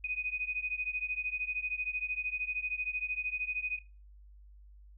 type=beating tone pair; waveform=sine; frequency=2489 / 2502 Hz; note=D#7 / D#7; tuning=0 / +9 cents; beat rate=13 Hz; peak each=-35 / -37 dBFS; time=0.04-3.79 s; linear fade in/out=5 ms; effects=noise-tail reverb RT60 0.3 s tail -18 dB re dry + added 50 Hz sine -52 dBFS peak until 4.97 s